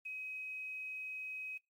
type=tone with quantisation; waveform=sine; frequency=2533 Hz; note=D#7; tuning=30 cents sharp; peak=-40 dBFS; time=0.05-1.58 s; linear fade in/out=10 ms; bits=11; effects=noise-tail reverb RT60 0.2 s tail -22 dB re dry + MP3 64 kbps